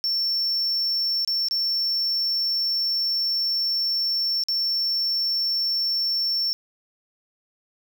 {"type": "tone with dropouts", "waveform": "triangle", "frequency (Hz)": 5420, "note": "E8", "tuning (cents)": 47, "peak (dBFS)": -20, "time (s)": [0.04, 6.53], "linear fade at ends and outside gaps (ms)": 0, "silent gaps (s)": [[1.248, 1.276], [1.485, 1.51], [4.437, 4.485]], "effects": ["9-bit"]}